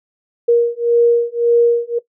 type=beating tone pair; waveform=sine; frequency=470.8 / 472.6 Hz; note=A#4 / A#4; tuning=+17 / +24 cents; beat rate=1.8 Hz; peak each=-13 dBFS; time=0.48-1.99 s; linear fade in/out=10 ms; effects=noise-tail reverb RT60 0.1 s tail -17 dB re dry